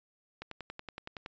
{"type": "click train", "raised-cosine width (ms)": 0.3, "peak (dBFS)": -25, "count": 10, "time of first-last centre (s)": [0.42, 1.261], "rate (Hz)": 10.7, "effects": ["resampled to 16000 Hz"]}